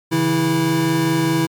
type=tone cluster; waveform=square; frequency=137.5 / 162.4 / 326.7 Hz; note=C#3 / E3 / E4; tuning=-14 / -26 / -15 cents; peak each=-24 / -22 / -18 dBFS; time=0.11-1.47 s; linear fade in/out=20 ms; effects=MP3 96 kbps